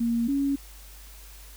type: tone pair in turn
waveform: sine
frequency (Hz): 233.4 / 278.5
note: A#3 / C#4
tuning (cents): +2 / +8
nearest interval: minor third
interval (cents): 306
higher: second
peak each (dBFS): -22 / -22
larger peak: neither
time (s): 0-0.28 / 0.28-0.56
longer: neither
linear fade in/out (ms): 10
effects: added 50 Hz sine -45 dBFS peak until 1.56 s + white hiss -50 dBFS RMS until 1.56 s